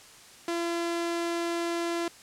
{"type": "tone", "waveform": "sawtooth", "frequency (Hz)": 340, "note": "F4", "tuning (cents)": -46, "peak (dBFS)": -24, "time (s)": [0.48, 2.08], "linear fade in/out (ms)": 2, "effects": ["white hiss -51 dBFS RMS until 2.22 s", "low-pass 9000 Hz 12 dB/octave"]}